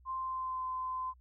sine tone with pitch glide, 1046.5 to 1029.1 Hz, C6 to C6, 0 to -29 cents, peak -34 dBFS, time 0.05-1.14 s, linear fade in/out 50 ms, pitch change -29 cents, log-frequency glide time 0.16-0.65 s, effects added 62 Hz sine -58 dBFS peak until 1.2 s

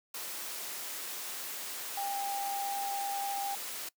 sine tone in noise, 797 Hz, G5, 28 cents sharp, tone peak -33 dBFS, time 1.97-3.55 s, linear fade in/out 5 ms, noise white, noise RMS -40 dBFS, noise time 0.14-3.89 s, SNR +4 dB, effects noise-tail reverb RT60 0.1 s tail -22 dB re dry + high-pass 300 Hz 12 dB/octave

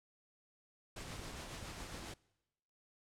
pink noise with tremolo, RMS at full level -46 dBFS, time 0.96-2.14 s, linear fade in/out 5 ms, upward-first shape sine, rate 7.3 Hz, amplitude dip 30%
clicks, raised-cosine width 5 ms, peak -39 dBFS, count 6, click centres 1.022 / 1.106 / 1.194 / 1.34 / 1.627 / 2.026 s
effects noise-tail reverb RT60 1.0 s tail -24 dB re dry + low-pass 9000 Hz 12 dB/octave

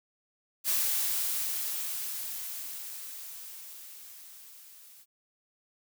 blue noise with level ramp, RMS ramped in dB -27 to -54 dBFS, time 0.64-5.06 s, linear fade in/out 50 ms, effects none

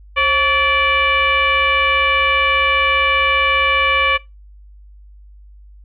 sine tone with frequency modulation, 1738 Hz, A6, 22 cents flat, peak -12 dBFS, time 0.16-4.18 s, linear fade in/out 20 ms, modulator 601 Hz, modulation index 1.8, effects noise-tail reverb RT60 0.2 s tail -20 dB re dry + added 50 Hz sine -39 dBFS peak until 5.84 s

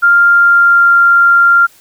sine tone with pitch glide, 1396.9 to 1388.9 Hz, F6 to F6, 0 to -10 cents, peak -4 dBFS, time 0.02-1.67 s, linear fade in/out 20 ms, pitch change -10 cents, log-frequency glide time 0.29-0.98 s, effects white hiss -45 dBFS RMS until 1.8 s

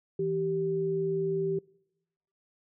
sine tone pair together, 163.55 / 389 Hz, E3 / G4, -13 / -13 cents, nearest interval octave + minor third, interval 1500 cents, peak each -34 / -27 dBFS, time 0.19-1.59 s, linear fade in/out 5 ms, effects noise-tail reverb RT60 0.9 s tail -24 dB re dry

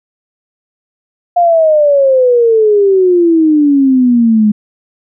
sine exponential sweep, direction down, 710 to 207.7 Hz, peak -5 dBFS, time 1.36-4.52 s, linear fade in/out 10 ms, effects none

